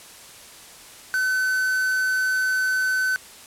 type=tone with quantisation; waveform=triangle; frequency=1518 Hz; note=F#6; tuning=44 cents sharp; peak=-18 dBFS; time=1.14-3.16 s; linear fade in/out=0 ms; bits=5; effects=white hiss -44 dBFS RMS until 3.46 s + low-pass 11000 Hz 12 dB/octave